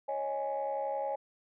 sine chord, C# suspended second, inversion none, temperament equal with one note detuned, 551.2 / 622.3 / 830.6 Hz, C#5 / D#5 / G#5, -10 / 0 / 0 cents, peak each -34 / -38 / -34 dBFS, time 0.08-1.16 s, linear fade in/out 10 ms, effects tanh soft clip ceiling -25 dBFS

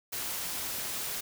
white noise with amplitude modulation, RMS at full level -34 dBFS, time 0.12-1.21 s, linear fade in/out 10 ms, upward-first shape sine, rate 223 Hz, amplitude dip 30%, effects none

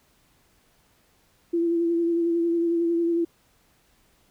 sine tone with vibrato, 337.9 Hz, E4, 43 cents sharp, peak -20 dBFS, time 1.53-3.25 s, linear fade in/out 10 ms, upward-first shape sine, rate 11 Hz, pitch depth 24 cents each way, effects pink hiss -63 dBFS RMS until 4.3 s

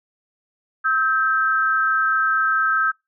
sine tone pair together, 1292.6 / 1568 Hz, E6 / G6, -34 / 0 cents, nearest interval minor third, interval 334 cents, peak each -19 dBFS, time 0.84-2.92 s, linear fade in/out 20 ms, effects noise-tail reverb RT60 0.2 s tail -24 dB re dry

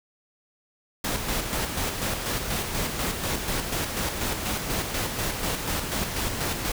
pink noise with tremolo, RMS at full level -27 dBFS, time 1.04-6.72 s, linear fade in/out 5 ms, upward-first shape square, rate 4.1 Hz, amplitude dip 40%, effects none

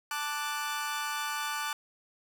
sawtooth chord, D major, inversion second, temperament equal, 880 / 1174.7 / 1480 Hz, A5 / D6 / F#6, 0 / 0 / 0 cents, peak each -33 / -32 / -33 dBFS, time 0.11-1.73 s, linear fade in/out 2 ms, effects none

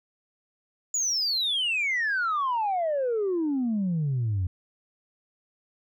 sine exponential sweep, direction down, 7040 to 87.31 Hz, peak -22 dBFS, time 0.94-4.47 s, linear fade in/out 5 ms, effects tanh soft clip ceiling -21 dBFS

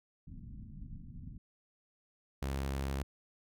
pink low-pass noise, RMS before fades -47 dBFS, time 0.27-1.38 s, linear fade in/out 5 ms, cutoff 250 Hz, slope 48 dB/octave
sawtooth tone, 68 Hz, C#2, 33 cents flat, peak -30 dBFS, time 2.42-3.03 s, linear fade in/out 5 ms
effects none

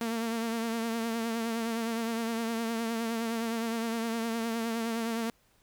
sawtooth tone with vibrato, 228.5 Hz, A#3, 34 cents flat, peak -26 dBFS, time 0.01-5.3 s, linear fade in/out 2 ms, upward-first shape triangle, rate 9.7 Hz, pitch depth 47 cents each way, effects pink hiss -67 dBFS RMS until 5.62 s

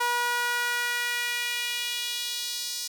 sawtooth tone with high-pass filter sweep, 482.4 Hz, B4, 41 cents flat, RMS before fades -29 dBFS, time 0-2.88 s, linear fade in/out 10 ms, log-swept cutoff 1000 to 5000 Hz, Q 2, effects 8-bit

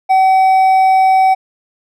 triangle tone with hard clipping, 760 Hz, F#5, 46 cents sharp, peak -8 dBFS, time 0.09-1.35 s, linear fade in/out 20 ms, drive 7 dB, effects none

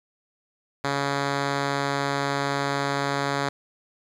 5% pulse tone, 140.3 Hz, C#3, 21 cents sharp, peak -12 dBFS, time 0.84-3.49 s, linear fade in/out 5 ms, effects low-pass 6000 Hz 12 dB/octave + 9-bit

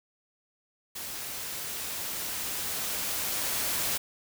white noise with level ramp, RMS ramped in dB -38 to -29 dBFS, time 0.95-3.98 s, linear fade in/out 10 ms, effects none

